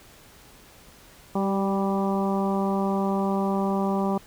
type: harmonic tone with a mistuned harmonic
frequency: 196 Hz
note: G3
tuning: in tune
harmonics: 1 / 2 / 3 / 4 / 5 / 6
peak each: -24 / -29 / -32 / -31 / -33 / -36 dBFS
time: 1.35-4.18 s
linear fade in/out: 5 ms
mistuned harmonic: 2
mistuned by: -18 cents
effects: pink hiss -51 dBFS RMS until 4.26 s